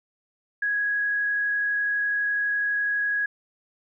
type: tone with frequency modulation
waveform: sine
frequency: 1662 Hz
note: G#6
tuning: 1 cent sharp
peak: -22 dBFS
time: 0.62-3.26 s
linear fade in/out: 5 ms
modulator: 32 Hz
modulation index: 0.34
effects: none